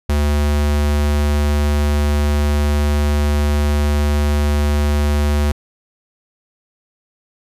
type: tone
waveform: square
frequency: 73.4 Hz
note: D2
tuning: in tune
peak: -14 dBFS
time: 0.09-5.52 s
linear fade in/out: 5 ms
effects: resampled to 32000 Hz